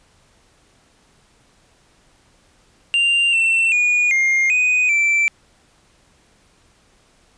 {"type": "tone with pitch steps", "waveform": "triangle", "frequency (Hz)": [2785, 2692, 2449, 2122, 2492, 2336], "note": ["F7", "E7", "D#7", "C7", "D#7", "D7"], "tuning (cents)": [-5, 36, -28, 24, 2, -10], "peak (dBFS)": -12, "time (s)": [2.94, 5.28], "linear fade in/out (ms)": 0, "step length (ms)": 390, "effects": ["pink hiss -56 dBFS RMS until 7.37 s", "resampled to 22050 Hz"]}